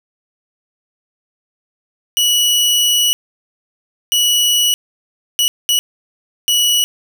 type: tone bursts at uneven times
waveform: sawtooth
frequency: 2935 Hz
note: F#7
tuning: 15 cents flat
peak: -8 dBFS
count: 5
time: 2.17-3.13 / 4.12-4.74 / 5.39-5.48 / 5.69-5.79 / 6.48-6.84 s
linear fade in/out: 0 ms
effects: none